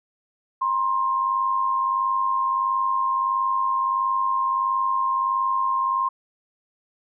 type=tone pair together; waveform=sine; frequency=958 / 1059.5 Hz; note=A#5 / C6; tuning=+47 / +21 cents; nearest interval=major second; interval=174 cents; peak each=-29 / -20 dBFS; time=0.61-6.09 s; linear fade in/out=10 ms; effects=none